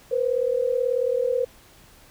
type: tone pair together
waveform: sine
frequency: 479.6 / 518 Hz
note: A#4 / C5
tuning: +49 / -17 cents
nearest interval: minor second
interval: 134 cents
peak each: -23 dBFS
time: 0.11-1.45 s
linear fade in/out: 10 ms
effects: pink hiss -52 dBFS RMS until 2.1 s